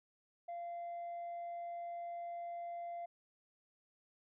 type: tone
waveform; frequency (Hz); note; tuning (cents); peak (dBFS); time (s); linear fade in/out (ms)
sine; 690; F5; -21; -39; 0.48-3.06; 10
effects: tanh soft clip ceiling -40 dBFS